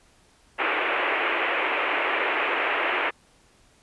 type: band-pass noise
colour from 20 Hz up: white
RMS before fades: -25 dBFS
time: 0.58-3.11 s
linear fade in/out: 20 ms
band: 310 to 2700 Hz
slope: 48 dB/octave
effects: pink hiss -59 dBFS RMS until 3.82 s + resampled to 24000 Hz